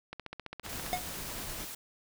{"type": "click train", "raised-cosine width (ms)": 0.3, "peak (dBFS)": -24, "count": 13, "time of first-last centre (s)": [0.13, 0.93], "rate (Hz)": 15}
{"type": "noise with tremolo", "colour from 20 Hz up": "pink", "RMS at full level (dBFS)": -41, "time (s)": [0.63, 1.66], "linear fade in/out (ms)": 20, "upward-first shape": "triangle", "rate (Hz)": 9.4, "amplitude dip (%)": 35}
{"type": "noise", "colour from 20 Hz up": "white", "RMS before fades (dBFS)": -43, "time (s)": [0.69, 1.75], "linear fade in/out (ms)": 5}
{"type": "tone with exponential decay", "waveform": "square", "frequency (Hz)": 724, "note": "F#5", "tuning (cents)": -38, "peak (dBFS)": -26, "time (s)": [0.93, 1.06], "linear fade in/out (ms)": 0, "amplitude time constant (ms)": 27}
{"effects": []}